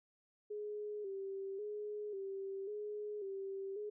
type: tone with vibrato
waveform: sine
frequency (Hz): 403.7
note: G#4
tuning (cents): -49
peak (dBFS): -40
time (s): 0.5-3.9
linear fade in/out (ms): 10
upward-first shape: square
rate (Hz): 0.92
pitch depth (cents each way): 62
effects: none